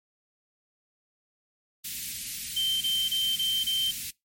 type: band-stop noise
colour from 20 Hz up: white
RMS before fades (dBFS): -35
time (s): 1.84-4.11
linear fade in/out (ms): 10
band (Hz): 240 to 2200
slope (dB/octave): 24
type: tone bursts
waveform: sine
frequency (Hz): 3120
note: G7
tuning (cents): -9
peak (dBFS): -24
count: 5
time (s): 2.56-3.914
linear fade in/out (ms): 10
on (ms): 250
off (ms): 26
effects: noise-tail reverb RT60 0.2 s tail -24 dB re dry + MP3 64 kbps